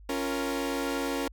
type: chord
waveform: sawtooth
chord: Bb minor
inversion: first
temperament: equal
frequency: 277.2 / 349.2 / 466.2 Hz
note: Db4 / F4 / Bb4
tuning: 0 / 0 / 0 cents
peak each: -27 / -32 / -30 dBFS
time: 0.09-1.28 s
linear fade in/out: 5 ms
effects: added 50 Hz sine -47 dBFS peak until 1.32 s